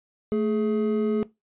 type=tone pair together; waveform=triangle; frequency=220 / 420.9 Hz; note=A3 / G#4; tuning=0 / +23 cents; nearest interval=major seventh; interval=1123 cents; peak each=-22 dBFS; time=0.32-1.23 s; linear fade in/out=0 ms; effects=noise-tail reverb RT60 0.2 s tail -19 dB re dry + resampled to 8000 Hz